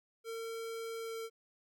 square tone with pitch glide, 454.9 to 452 Hz, A#4 to A4, -42 to +47 cents, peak -40 dBFS, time 0.24-1.3 s, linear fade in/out 50 ms, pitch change -11 cents, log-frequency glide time 0.97-1.17 s, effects none

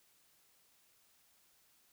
silence, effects white hiss -70 dBFS RMS until 1.92 s

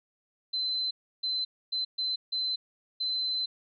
sine tone bursts at uneven times, 4058 Hz, B7, 46 cents sharp, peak -27 dBFS, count 6, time 0.53-0.91 / 1.23-1.45 / 1.72-1.85 / 1.98-2.16 / 2.32-2.56 / 3-3.46 s, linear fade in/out 10 ms, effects MP3 96 kbps

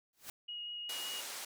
white noise with exponential growth, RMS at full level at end -42 dBFS, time 0.13-0.3 s, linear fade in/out 2 ms, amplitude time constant 35 ms
sine tone with vibrato, 2883 Hz, F#7, 46 cents flat, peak -40 dBFS, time 0.48-1.21 s, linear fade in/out 10 ms, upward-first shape sine, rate 5.3 Hz, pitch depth 8 cents each way
white band-pass noise, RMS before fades -44 dBFS, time 0.89-1.45 s, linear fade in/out 5 ms, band 340 to 9500 Hz, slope 12 dB/octave
effects none

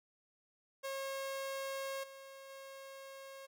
sawtooth tone with level steps, 542 Hz, C#5, 39 cents flat, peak -35 / -47 / -45 dBFS, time 0.83-3.47 s, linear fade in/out 20 ms, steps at 2.03 / 2.49 s, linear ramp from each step 10 ms, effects none

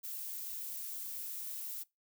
violet noise with high-pass filter sweep, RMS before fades -42 dBFS, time 0.03-1.84 s, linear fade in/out 20 ms, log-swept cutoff 320 to 700 Hz, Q 1.2, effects noise-tail reverb RT60 0.2 s tail -22 dB re dry

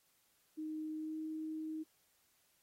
sine tone with pitch glide, 311.1 to 314.2 Hz, D#4 to D#4, 0 to +17 cents, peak -39 dBFS, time 0.57-1.84 s, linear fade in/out 20 ms, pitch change +17 cents, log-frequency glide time 0.97-1.16 s, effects white hiss -74 dBFS RMS until 2.62 s + AAC 48 kbps

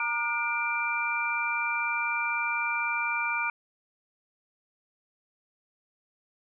sine tone cluster, 932 / 1204 / 1438 / 2360 Hz, A#5 / D6 / F#6 / D7, -1 / +43 / -50 / +8 cents, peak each -33 / -35 / -32 / -29 dBFS, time 0-3.5 s, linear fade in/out 2 ms, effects none

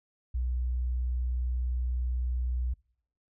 sine tone, 61.74 Hz, B1, in tune, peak -27 dBFS, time 0.34-2.74 s, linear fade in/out 10 ms, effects noise-tail reverb RT60 0.7 s tail -26 dB re dry

